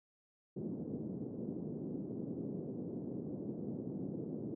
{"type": "band-pass noise", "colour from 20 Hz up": "pink", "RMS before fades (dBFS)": -42, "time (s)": [0.56, 4.55], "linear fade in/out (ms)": 10, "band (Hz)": [150, 400], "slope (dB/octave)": 24, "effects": []}